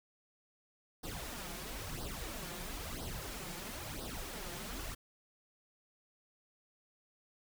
pink noise with flanger, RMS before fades -43 dBFS, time 1.03-4.95 s, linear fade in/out 10 ms, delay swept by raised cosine 0.21 to 5.81 ms, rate 1 Hz, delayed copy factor +0.75, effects none

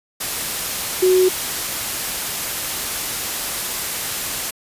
sine tone in noise, 370 Hz, F#4, in tune, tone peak -11 dBFS, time 1.02-1.29 s, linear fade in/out 10 ms, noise white, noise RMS -24 dBFS, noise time 0.2-4.51 s, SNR +10 dB, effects resampled to 32000 Hz

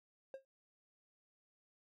triangle tone with exponential decay, 536 Hz, C5, 42 cents sharp, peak -39 dBFS, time 0.34-0.45 s, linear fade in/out 1 ms, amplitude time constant 22 ms, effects none

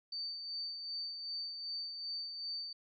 sine tone with tremolo, 4583 Hz, D8, 43 cents flat, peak -37 dBFS, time 0.12-2.73 s, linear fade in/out 5 ms, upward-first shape sine, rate 2.6 Hz, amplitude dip 45%, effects none

